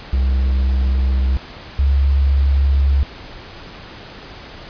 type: tone pair in turn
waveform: triangle / sine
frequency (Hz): 65.41 / 68.91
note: C2 / C#2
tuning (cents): 0 / -10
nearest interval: minor second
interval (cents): 90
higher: second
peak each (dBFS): -11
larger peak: neither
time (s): 0.13-1.37 / 1.79-3.03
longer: neither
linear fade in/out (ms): 0
effects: pink hiss -36 dBFS RMS until 4.69 s + resampled to 11025 Hz